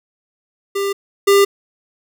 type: tone pair in turn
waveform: square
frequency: 397.3 / 399.1 Hz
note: G4 / G4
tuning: +23 / +31 cents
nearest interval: unison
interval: 8 cents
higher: second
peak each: -18 / -9 dBFS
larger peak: second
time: 0.75-0.93 / 1.27-1.45 s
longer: neither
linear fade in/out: 10 ms
effects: none